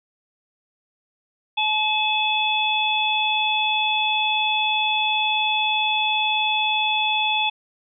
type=harmonic tone; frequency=859 Hz; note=A5; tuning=42 cents flat; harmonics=1 / 3 / 4; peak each=-23 / -23 / -23 dBFS; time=1.57-7.5 s; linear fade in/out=10 ms; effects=none